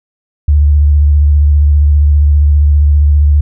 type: tone with vibrato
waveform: sine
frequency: 73.3 Hz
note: D2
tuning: 3 cents flat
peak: -4 dBFS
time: 0.48-3.41 s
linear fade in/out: 5 ms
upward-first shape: triangle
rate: 15 Hz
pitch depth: 52 cents each way
effects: none